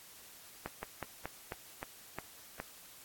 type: slowing click train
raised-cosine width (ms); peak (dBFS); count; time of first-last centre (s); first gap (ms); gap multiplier
0.5; -23; 8; 0.66-2.6; 170; 1.16
effects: white hiss -55 dBFS RMS until 3.04 s + AAC 64 kbps